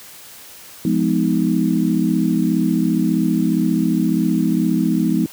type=chord; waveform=sine; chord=F half-diminished seventh; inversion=none; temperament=just; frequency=174.61 / 209.5 / 251.4 / 314.3 Hz; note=F3 / Ab3 / Cb4 / Eb4; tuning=0 / +15 / +31 / +18 cents; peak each=-20 dBFS; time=0.85-5.26 s; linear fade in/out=2 ms; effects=white hiss -40 dBFS RMS until 5.32 s + high-pass 60 Hz 12 dB/octave